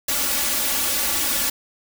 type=noise with comb filter; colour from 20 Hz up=white; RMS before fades=-22 dBFS; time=0.08-1.5 s; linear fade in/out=5 ms; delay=3.5 ms; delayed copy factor=+1; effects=none